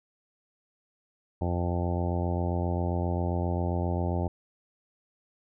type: harmonic tone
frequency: 87.5 Hz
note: F2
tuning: 4 cents sharp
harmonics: 1 / 2 / 3 / 4 / 5 / 6 / 7 / 8 / 9 / 10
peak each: -28 / -33 / -37 / -36 / -41 / -40 / -38 / -43 / -39 / -42 dBFS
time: 1.41-4.28 s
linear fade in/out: 5 ms
effects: none